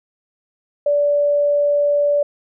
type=tone; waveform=sine; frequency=580 Hz; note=D5; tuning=22 cents flat; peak=-13 dBFS; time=0.86-2.23 s; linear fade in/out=5 ms; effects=none